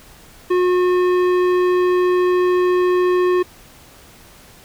sine tone with tanh clipping, 361.4 Hz, F#4, 41 cents flat, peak -15 dBFS, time 0.5-3.43 s, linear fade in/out 10 ms, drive 14 dB, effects pink hiss -45 dBFS RMS until 4.64 s

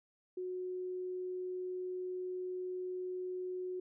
sine tone, 366.2 Hz, F#4, 18 cents flat, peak -37 dBFS, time 0.37-3.8 s, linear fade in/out 5 ms, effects none

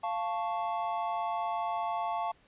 triangle chord, F augmented, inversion none, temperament equal with one note detuned, 694.8 / 880 / 1108.7 Hz, F5 / A5 / C#6, -9 / 0 / 0 cents, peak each -32 / -32 / -35 dBFS, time 0.03-2.32 s, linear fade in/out 10 ms, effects pink hiss -64 dBFS RMS until 2.47 s + resampled to 8000 Hz

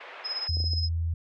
white band-pass noise, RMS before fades -44 dBFS, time 0-0.48 s, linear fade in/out 10 ms, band 450 to 2500 Hz, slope 24 dB/octave
sine tone with tremolo, 5110 Hz, D#8, 45 cents sharp, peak -27 dBFS, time 0.24-0.89 s, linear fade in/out 20 ms, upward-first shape sine, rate 17 Hz, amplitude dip 60%
sine tone, 83 Hz, E2, 12 cents sharp, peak -25 dBFS, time 0.49-1.14 s, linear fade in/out 5 ms
clicks, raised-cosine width 2 ms, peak -30 dBFS, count 4, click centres 0.57 / 0.603 / 0.641 / 0.735 s
effects none

